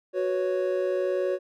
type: chord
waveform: triangle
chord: F# suspended fourth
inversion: none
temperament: equal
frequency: 370 / 493.9 / 554.4 Hz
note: F#4 / B4 / C#5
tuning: 0 / 0 / 0 cents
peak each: -25 / -31 / -25 dBFS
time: 0.13-1.39 s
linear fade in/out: 50 ms
effects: none